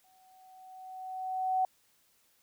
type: tone with exponential growth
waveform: sine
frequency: 750 Hz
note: F#5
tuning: 23 cents sharp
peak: -24 dBFS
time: 0.04-1.65 s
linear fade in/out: 2 ms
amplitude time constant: 350 ms
effects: white hiss -69 dBFS RMS until 2.42 s